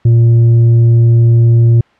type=tone with tanh clipping; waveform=sine; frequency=116.54 Hz; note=A#2; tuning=in tune; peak=-5 dBFS; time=0.05-1.81 s; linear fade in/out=5 ms; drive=4 dB; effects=white hiss -49 dBFS RMS until 1.99 s + low-pass 2000 Hz 12 dB/octave